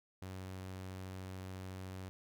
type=tone; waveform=sawtooth; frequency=93.8 Hz; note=F#2; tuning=24 cents sharp; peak=-40 dBFS; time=0.22-2.09 s; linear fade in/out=0 ms; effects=none